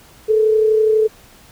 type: tone pair together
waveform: sine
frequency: 434.1 / 466.2 Hz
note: A4 / A#4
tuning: -23 / 0 cents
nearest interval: minor second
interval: 123 cents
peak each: -11 / -23 dBFS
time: 0.28-1.08 s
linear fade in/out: 20 ms
effects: pink hiss -46 dBFS RMS until 1.51 s